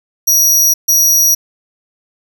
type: tone bursts at uneven times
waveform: sawtooth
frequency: 5770 Hz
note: F#8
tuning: 44 cents flat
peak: -5 dBFS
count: 2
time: 0.27-0.74 / 0.88-1.35 s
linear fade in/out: 10 ms
effects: none